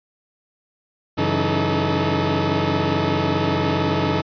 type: tone cluster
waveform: 20% pulse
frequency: 94.2 / 138.7 / 163.8 / 309.8 / 432.4 Hz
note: F#2 / C#3 / E3 / D#4 / A4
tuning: +32 / +1 / -11 / -7 / -30 cents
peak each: -20 dBFS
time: 1.17-4.22 s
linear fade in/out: 20 ms
effects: resampled to 11025 Hz